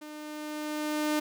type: tone with level ramp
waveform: sawtooth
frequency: 302.4 Hz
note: D#4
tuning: 49 cents flat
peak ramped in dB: -38 to -21 dBFS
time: 0.01-1.2 s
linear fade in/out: 10 ms
effects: none